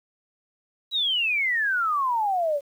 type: exponential sweep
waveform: sine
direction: down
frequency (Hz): 3951 to 550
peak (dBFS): -21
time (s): 0.91-2.61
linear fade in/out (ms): 50
effects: 9-bit